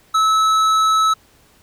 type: tone with tanh clipping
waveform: sine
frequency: 1300 Hz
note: E6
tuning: 24 cents flat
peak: -14 dBFS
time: 0.14-1.14 s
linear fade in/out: 10 ms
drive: 12 dB
effects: pink hiss -53 dBFS RMS until 1.62 s